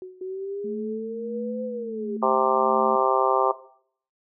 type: tone with exponential decay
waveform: sine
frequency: 370 Hz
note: F#4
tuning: in tune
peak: -32 dBFS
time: 0.02-0.53 s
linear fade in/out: 1 ms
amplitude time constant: 110 ms
type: exponential two-way sweep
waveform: sine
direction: up then down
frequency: 370 to 511 to 397.1 Hz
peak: -29 dBFS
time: 0.21-2.17 s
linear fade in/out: 5 ms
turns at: 1.64 s
type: tone with tremolo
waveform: sine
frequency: 220 Hz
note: A3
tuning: in tune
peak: -31 dBFS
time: 0.64-2.96 s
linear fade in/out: 5 ms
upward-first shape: sine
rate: 1.5 Hz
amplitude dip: 55%
type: harmonic tone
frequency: 131.1 Hz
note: C3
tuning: 4 cents sharp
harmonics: 3 / 4 / 5 / 6 / 7 / 8 / 9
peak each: -26 / -26 / -26 / -26 / -26 / -26 / -26 dBFS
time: 2.22-3.52 s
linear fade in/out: 10 ms
effects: noise-tail reverb RT60 0.6 s tail -17 dB re dry